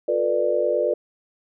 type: chord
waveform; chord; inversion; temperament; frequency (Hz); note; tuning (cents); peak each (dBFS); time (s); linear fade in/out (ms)
sine; B half-diminished seventh; second; just; 355.6 / 444.5 / 493.9 / 592.7; F4 / A4 / B4 / D5; +31 / +18 / 0 / +16; -27 / -26 / -23 / -22; 0.08-0.94; 5
effects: none